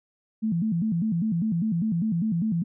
sine tone with vibrato, 192.3 Hz, G3, 33 cents flat, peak -22 dBFS, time 0.42-2.64 s, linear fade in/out 20 ms, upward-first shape square, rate 5 Hz, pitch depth 230 cents each way, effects none

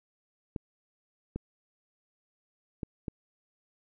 clicks, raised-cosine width 3 ms, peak -21 dBFS, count 4, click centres 0.562 / 1.36 / 2.832 / 3.082 s, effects none

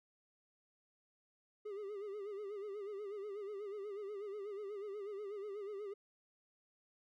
triangle tone with vibrato, 407.3 Hz, G#4, 34 cents flat, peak -40 dBFS, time 1.65-5.94 s, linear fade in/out 10 ms, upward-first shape sine, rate 8.2 Hz, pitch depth 86 cents each way, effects none

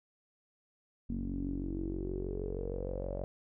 sawtooth tone with low-pass filter sweep, 46.36 Hz, F#1, 4 cents sharp, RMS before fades -37 dBFS, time 1.09-3.24 s, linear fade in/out 0 ms, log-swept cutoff 240 to 590 Hz, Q 9.2, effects none

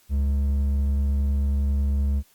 sine tone with hard clipping, 70 Hz, C#2, 18 cents sharp, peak -21 dBFS, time 0.09-2.23 s, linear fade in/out 50 ms, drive 5 dB, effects white hiss -59 dBFS RMS until 2.34 s + Opus 48 kbps

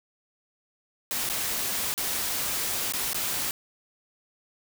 white noise with dropouts, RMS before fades -29 dBFS, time 1.11-3.51 s, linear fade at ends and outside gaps 0 ms, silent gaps 1.29-1.298 / 1.94-1.978 / 2.922-2.936 / 3.132-3.145 s, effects none

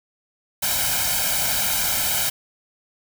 white noise with comb filter, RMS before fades -22 dBFS, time 0.62-2.3 s, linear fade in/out 10 ms, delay 1.3 ms, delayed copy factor +0.85, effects none

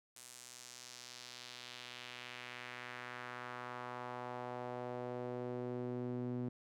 sawtooth tone with band-pass filter sweep, 123.47 Hz, B2, in tune, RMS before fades -45 dBFS, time 0.16-6.49 s, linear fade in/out 5 ms, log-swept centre 8800 to 250 Hz, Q 1.5, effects none

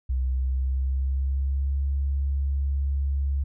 sine tone with pitch glide, 64.2 to 69.21 Hz, C2 to C#2, -32 to -2 cents, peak -22 dBFS, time 0.09-3.44 s, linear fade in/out 10 ms, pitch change +130 cents, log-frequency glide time 0.21-1.83 s, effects none

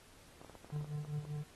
clicks, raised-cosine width 1 ms, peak -39 dBFS, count 11, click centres 0.415 / 0.447 / 0.497 / 0.553 / 0.646 / 0.702 / 0.762 / 0.81 / 0.845 / 1.049 / 1.251 s
triangle tone with tremolo, 148.7 Hz, D3, 22 cents sharp, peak -32 dBFS, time 0.72-1.44 s, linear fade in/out 10 ms, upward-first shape triangle, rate 5.1 Hz, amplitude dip 90%
effects pink hiss -61 dBFS RMS until 1.55 s + AAC 32 kbps

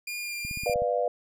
sawtooth tone with vibrato, 2408 Hz, D7, 43 cents sharp, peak -29 dBFS, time 0.07-0.74 s, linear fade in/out 5 ms, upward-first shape sine, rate 2.5 Hz, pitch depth 11 cents each way
click train, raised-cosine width 5 ms, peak -27 dBFS, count 7, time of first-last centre 0.45-0.82 s, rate 16.2 Hz
sine chord, B diminished, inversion none, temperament equal with one note detuned, 493.9 / 594.5 / 698.5 Hz, B4 / D5 / F5, 0 / +21 / 0 cents, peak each -27 / -28 / -29 dBFS, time 0.66-1.08 s, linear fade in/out 2 ms
effects none

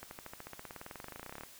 accelerating click train, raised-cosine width 0.5 ms, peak -29 dBFS, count 30, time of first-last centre 0.03-1.435 s, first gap 81 ms, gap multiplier 0.96, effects white hiss -55 dBFS RMS until 1.59 s

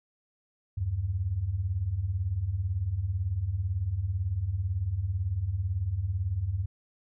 sine beating tone pair, 78.8 / 96.8 Hz, D#2 / G2, +23 / -21 cents, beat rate 18 Hz, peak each -33 / -28 dBFS, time 0.77-6.66 s, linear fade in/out 10 ms, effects none

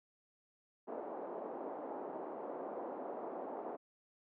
white band-pass noise, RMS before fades -44 dBFS, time 0.87-3.77 s, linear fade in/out 20 ms, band 280 to 790 Hz, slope 24 dB/octave, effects none

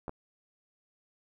clicks, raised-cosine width 1 ms, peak -24 dBFS, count 2, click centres 0.081 / 0.094 s, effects 11-bit

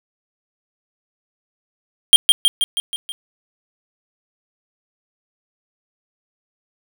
square tone with echo, 3200 Hz, G7, 35 cents sharp, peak -3 dBFS, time 2.13-2.16 s, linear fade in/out 0 ms, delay 160 ms, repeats 6, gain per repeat -4 dB, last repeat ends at 3.12 s, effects none

